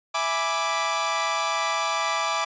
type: chord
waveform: sawtooth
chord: E dominant seventh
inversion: none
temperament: equal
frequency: 659.3 / 830.6 / 987.8 / 1174.7 Hz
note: E5 / G#5 / B5 / D6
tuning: 0 / 0 / 0 / 0 cents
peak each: -27 / -27 / -27 / -22 dBFS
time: 0.14-2.45 s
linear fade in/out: 10 ms
effects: resampled to 16000 Hz